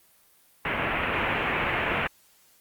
white low-pass noise, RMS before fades -27 dBFS, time 0.65-2.07 s, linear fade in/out 2 ms, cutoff 2700 Hz, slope 48 dB/octave, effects white hiss -60 dBFS RMS until 2.6 s + Opus 32 kbps

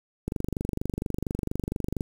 click train, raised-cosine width 3 ms, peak -15 dBFS, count 43, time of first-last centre 0.28-2.008 s, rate 24.3 Hz, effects 7-bit

